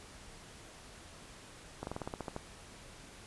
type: slowing click train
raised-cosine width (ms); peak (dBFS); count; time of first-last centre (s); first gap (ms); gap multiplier
1; -24; 10; 1.83-2.364; 41; 1.09
effects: pink hiss -53 dBFS RMS until 3.26 s + resampled to 24000 Hz